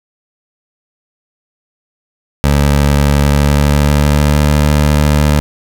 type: tone with pitch glide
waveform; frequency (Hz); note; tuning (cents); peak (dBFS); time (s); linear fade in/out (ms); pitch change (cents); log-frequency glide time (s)
20% pulse; 71.6 to 74.21; D2 to D2; -43 to +19; -3; 2.44-5.4; 0; +62; 3.21-4.53
effects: none